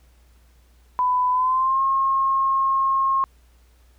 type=tone with pitch glide; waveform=sine; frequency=999 to 1076.9 Hz; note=B5 to C6; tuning=+20 to +50 cents; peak=-17 dBFS; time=0.99-3.24 s; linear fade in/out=0 ms; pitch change=+130 cents; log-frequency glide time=1.31-1.82 s; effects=added 60 Hz sine -52 dBFS peak until 3.98 s + pink hiss -62 dBFS RMS until 3.98 s

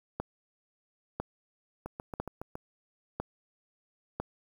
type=two click trains; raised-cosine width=1 ms; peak=-24 / -18 dBFS; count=6 / 5; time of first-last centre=1.86-2.554 / 0.2-4.2 s; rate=7.2 / 1 Hz; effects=8-bit

